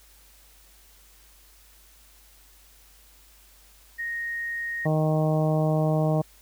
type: tone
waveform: sine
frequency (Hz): 1864.7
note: A#6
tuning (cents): 0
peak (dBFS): -28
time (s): 3.98-4.87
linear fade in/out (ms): 20
type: harmonic tone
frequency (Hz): 155.56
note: D#3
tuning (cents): 0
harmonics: 1 / 2 / 3 / 4 / 5 / 6 / 7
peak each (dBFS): -22 / -30 / -31 / -27 / -33 / -41 / -40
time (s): 4.85-6.22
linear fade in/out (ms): 10
effects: added 50 Hz sine -56 dBFS peak until 6.41 s + white hiss -56 dBFS RMS until 6.41 s